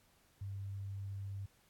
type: tone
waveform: sine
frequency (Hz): 98.6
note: G2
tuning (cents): +11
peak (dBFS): -40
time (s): 0.41-1.46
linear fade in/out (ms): 5
effects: pink hiss -70 dBFS RMS until 1.69 s + AAC 64 kbps